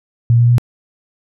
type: tone with pitch steps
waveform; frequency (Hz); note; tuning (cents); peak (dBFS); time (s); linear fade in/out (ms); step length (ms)
sine; 117.8 / 119.38 / 120.97; A#2 / A#2 / B2; +19 / +42 / -35; -7; 0.3-0.582; 0; 94
effects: none